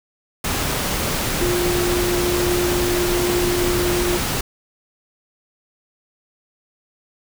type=tone in noise; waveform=sine; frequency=353.5 Hz; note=F4; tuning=21 cents sharp; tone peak=-19 dBFS; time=1.41-4.18 s; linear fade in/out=5 ms; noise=pink; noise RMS=-22 dBFS; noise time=0.44-4.41 s; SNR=0 dB; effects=none